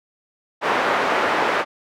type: band-pass noise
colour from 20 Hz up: pink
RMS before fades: -20 dBFS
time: 0.61-1.65 s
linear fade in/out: 50 ms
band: 560 to 1700 Hz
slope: 12 dB/octave
effects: none